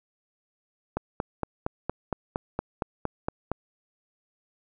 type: click train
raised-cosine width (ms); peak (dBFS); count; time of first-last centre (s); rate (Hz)
1; -13; 12; 0.97-3.516; 4.32
effects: none